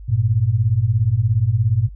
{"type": "beating tone pair", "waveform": "sine", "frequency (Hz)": [100.1, 117.1], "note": ["G2", "A#2"], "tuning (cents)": [37, 8], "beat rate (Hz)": 17, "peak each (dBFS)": [-18, -16], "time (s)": [0.08, 1.89], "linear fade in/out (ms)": 20, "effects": ["added 50 Hz sine -33 dBFS peak until 1.95 s"]}